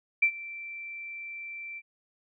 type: tone with ADSR envelope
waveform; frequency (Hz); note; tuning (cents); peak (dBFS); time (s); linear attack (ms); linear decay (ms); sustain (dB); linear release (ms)
sine; 2343; D7; -5; -17; 0.22-1.82; 9; 78; -20; 46
effects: none